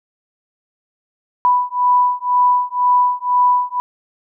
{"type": "beating tone pair", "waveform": "sine", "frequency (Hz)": [987.8, 989.8], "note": ["B5", "B5"], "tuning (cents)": [0, 4], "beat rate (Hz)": 2, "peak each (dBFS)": -15, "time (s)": [1.45, 3.8], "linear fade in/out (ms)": 0, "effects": []}